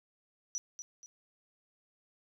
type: tone with echo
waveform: sine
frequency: 5890 Hz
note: F#8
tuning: 9 cents flat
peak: -33 dBFS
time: 0.55-0.58 s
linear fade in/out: 0 ms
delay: 240 ms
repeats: 2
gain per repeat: -8 dB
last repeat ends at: 1.06 s
effects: none